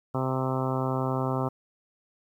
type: harmonic tone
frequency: 130.8 Hz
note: C3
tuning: in tune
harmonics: 1 / 2 / 3 / 4 / 5 / 6 / 7 / 8 / 9 / 10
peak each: -29 / -32 / -34 / -35 / -36 / -37 / -37 / -38 / -39 / -39 dBFS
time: 0.14-1.49 s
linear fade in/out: 10 ms
effects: 10-bit